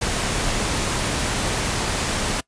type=noise; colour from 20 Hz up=pink; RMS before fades=-23 dBFS; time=0.01-2.41 s; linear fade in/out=10 ms; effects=noise-tail reverb RT60 0.1 s tail -22 dB re dry + resampled to 22050 Hz